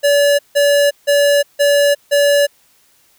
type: tone bursts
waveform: square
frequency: 573 Hz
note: D5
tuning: 43 cents flat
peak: -10 dBFS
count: 5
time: 0.03-2.47 s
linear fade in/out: 20 ms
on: 360 ms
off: 160 ms
effects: white hiss -54 dBFS RMS until 3.18 s